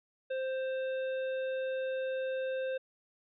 harmonic tone with a mistuned harmonic, 523.3 Hz, C5, in tune, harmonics 1 / 3 / 5 / 7, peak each -32 / -44 / -50 / -54 dBFS, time 0.3-2.78 s, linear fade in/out 10 ms, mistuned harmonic 5, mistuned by +28 cents, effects none

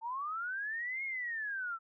sine linear two-way sweep, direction up then down, 880 to 2176 to 1311 Hz, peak -35 dBFS, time 0.01-1.79 s, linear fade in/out 50 ms, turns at 1.04 s, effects none

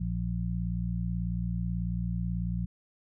harmonic tone, 58.27 Hz, A#1, in tune, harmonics 1 / 2 / 3, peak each -33 / -34 / -32 dBFS, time 0-2.66 s, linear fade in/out 10 ms, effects none

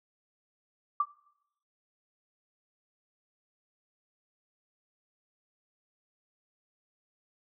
sine tone with exponential decay, 1170 Hz, D6, 7 cents flat, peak -20 dBFS, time 1-1.08 s, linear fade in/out 5 ms, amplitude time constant 17 ms, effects noise-tail reverb RT60 0.8 s tail -20 dB re dry

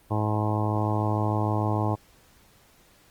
harmonic tone, 106.5 Hz, G#2, 44 cents sharp, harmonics 1 / 2 / 3 / 4 / 5 / 6 / 7 / 8 / 9 / 10, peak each -25 / -33 / -31 / -36 / -37 / -35 / -35 / -33 / -36 / -36 dBFS, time 0.1-1.96 s, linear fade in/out 20 ms, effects pink hiss -58 dBFS RMS until 3.1 s + Opus 32 kbps

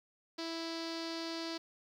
sawtooth tone with low-pass filter, 329.6 Hz, E4, in tune, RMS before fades -40 dBFS, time 0.38-1.58 s, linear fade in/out 10 ms, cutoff 4700 Hz, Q 5.2, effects 11-bit

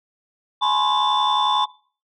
sine tone cluster, 845 / 1005 / 1076 / 3526 Hz, G#5 / B5 / C6 / A7, +30 / +30 / +48 / +3 cents, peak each -21 dBFS, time 0.61-1.66 s, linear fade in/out 20 ms, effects noise-tail reverb RT60 0.4 s tail -20 dB re dry + tanh soft clip ceiling -11 dBFS

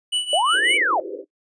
square tone with tremolo, 2960 Hz, F#7, in tune, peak -18 dBFS, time 0.12-0.78 s, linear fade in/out 10 ms, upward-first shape triangle, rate 5.5 Hz, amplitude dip 85%
sine linear two-way sweep, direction up then down, 554.4 to 2340 to 554.4 Hz, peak -17 dBFS, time 0.33-1 s, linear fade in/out 2 ms, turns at 0.76 s
pink band-pass noise, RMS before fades -32 dBFS, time 0.52-1.25 s, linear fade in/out 50 ms, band 310 to 540 Hz, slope 96 dB/octave
effects noise-tail reverb RT60 0.1 s tail -17 dB re dry + resampled to 22050 Hz

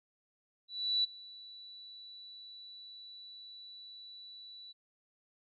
sine tone with ADSR envelope, 3951 Hz, B7, in tune, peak -26 dBFS, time 0.68-4.73 s, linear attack 360 ms, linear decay 14 ms, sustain -22 dB, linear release 20 ms, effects none

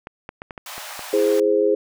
clicks, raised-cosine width 0.5 ms, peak -18 dBFS, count 7, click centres 0.071 / 0.291 / 0.419 / 0.508 / 0.578 / 0.78 / 0.993 s
pink high-pass noise, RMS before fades -35 dBFS, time 0.66-1.4 s, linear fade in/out 2 ms, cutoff 600 Hz, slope 48 dB/octave
sine chord, E augmented, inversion none, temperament equal with one note detuned, 329.6 / 415.3 / 521.7 Hz, E4 / G#4 / B#4, 0 / 0 / -5 cents, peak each -23 / -17 / -20 dBFS, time 1.13-1.75 s, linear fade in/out 5 ms
effects none

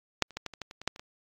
clicks, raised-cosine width 0.2 ms, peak -6 / -30 / -17 / -17 / -26 / -19 / -27 / -25 / -10 / -28 / -25 dBFS, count 11, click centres 0.223 / 0.307 / 0.37 / 0.463 / 0.537 / 0.617 / 0.711 / 0.816 / 0.876 / 0.961 / 0.995 s, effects AAC 64 kbps

